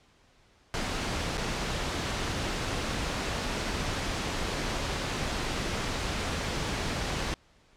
pink noise with dropouts, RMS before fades -31 dBFS, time 0.74-7.34 s, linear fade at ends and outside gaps 0 ms, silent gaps 1.372-1.379 s, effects pink hiss -62 dBFS RMS until 7.76 s + low-pass 6000 Hz 12 dB/octave

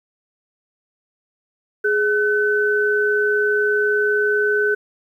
sine tone pair together, 417.5 / 1512 Hz, G#4 / F#6, +9 / +37 cents, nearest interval octave + minor seventh, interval 2228 cents, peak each -18 dBFS, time 1.84-4.75 s, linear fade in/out 10 ms, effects 9-bit

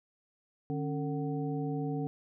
harmonic tone with a mistuned harmonic, 150 Hz, D3, 37 cents sharp, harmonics 1 / 2 / 3 / 5, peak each -34 / -35 / -39 / -43 dBFS, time 0.7-2.07 s, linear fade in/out 0 ms, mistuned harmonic 2, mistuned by -140 cents, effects none

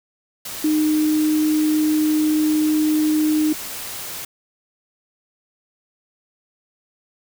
sine tone in noise, 307.4 Hz, D#4, 21 cents flat, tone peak -15 dBFS, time 0.64-3.53 s, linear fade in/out 5 ms, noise white, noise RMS -31 dBFS, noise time 0.45-4.25 s, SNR +13 dB, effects none

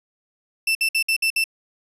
35% pulse tone bursts, 2665 Hz, E7, 18 cents sharp, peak -16 dBFS, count 6, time 0.67-1.441 s, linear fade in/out 5 ms, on 81 ms, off 57 ms, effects resampled to 32000 Hz

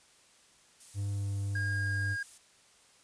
violet noise, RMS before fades -47 dBFS, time 0.8-2.38 s, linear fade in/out 5 ms
triangle tone with vibrato, 100 Hz, G2, 35 cents sharp, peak -29 dBFS, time 0.94-2.17 s, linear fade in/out 50 ms, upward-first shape triangle, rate 1.7 Hz, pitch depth 10 cents each way
triangle tone, 1626 Hz, G#6, 37 cents flat, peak -31 dBFS, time 1.55-2.23 s, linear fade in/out 5 ms
effects white hiss -62 dBFS RMS until 3.03 s + resampled to 22050 Hz

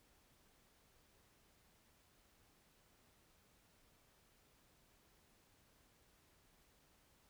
silence, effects pink hiss -72 dBFS RMS until 7.29 s

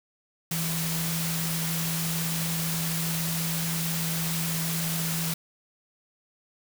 sine tone in noise, 164.5 Hz, E3, 3 cents flat, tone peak -29 dBFS, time 0.51-5.34 s, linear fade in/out 5 ms, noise white, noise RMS -31 dBFS, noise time 0.51-5.34 s, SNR -1 dB, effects none

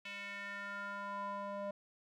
square tone with band-pass filter sweep, 200.9 Hz, G3, 43 cents sharp, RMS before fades -43 dBFS, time 0.05-1.71 s, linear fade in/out 5 ms, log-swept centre 2600 to 690 Hz, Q 3.6, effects none

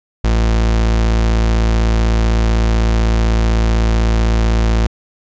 40% pulse tone, 55.9 Hz, A1, 28 cents sharp, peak -10 dBFS, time 0.24-4.87 s, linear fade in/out 5 ms, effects resampled to 16000 Hz

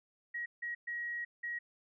sine tone bursts at uneven times, 1900 Hz, A#6, 33 cents sharp, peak -36 dBFS, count 4, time 0.34-0.46 / 0.62-0.75 / 0.87-1.25 / 1.43-1.59 s, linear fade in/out 10 ms, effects none

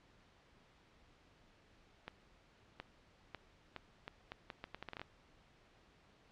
accelerating click train, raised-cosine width 0.3 ms, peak -28 dBFS, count 15, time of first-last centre 2.08-5.016 s, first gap 720 ms, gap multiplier 0.76, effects pink hiss -67 dBFS RMS until 6.31 s + low-pass 4000 Hz 12 dB/octave

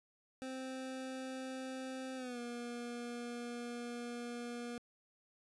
25% pulse tone with pitch glide, 261.1 to 239.4 Hz, C4 to A#3, -3 to +46 cents, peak -38 dBFS, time 0.42-4.78 s, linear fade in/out 0 ms, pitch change -151 cents, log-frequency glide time 2.16-2.39 s, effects resampled to 24000 Hz

